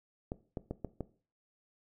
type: clicks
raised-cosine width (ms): 2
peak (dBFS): -23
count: 5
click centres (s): 0.319 / 0.572 / 0.71 / 0.847 / 1.007
effects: noise-tail reverb RT60 0.4 s tail -17 dB re dry